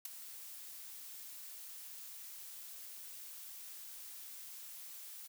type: noise with ADSR envelope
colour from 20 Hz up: blue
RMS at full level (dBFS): -38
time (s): 0.05-5.28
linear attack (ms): 6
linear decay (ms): 7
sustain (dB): -12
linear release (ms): 22
effects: none